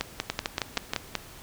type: two click trains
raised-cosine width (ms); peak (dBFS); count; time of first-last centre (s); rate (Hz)
0.2; -9 / -9; 7 / 5; 0.01-1.153 / 0.3-0.935; 5.25 / 6.3
effects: pink hiss -47 dBFS RMS until 1.42 s